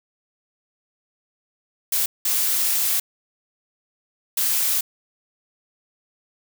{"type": "noise bursts at uneven times", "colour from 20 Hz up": "blue", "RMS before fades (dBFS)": -21, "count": 3, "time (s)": [[1.92, 2.06], [2.25, 3], [4.37, 4.81]], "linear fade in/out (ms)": 5, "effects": []}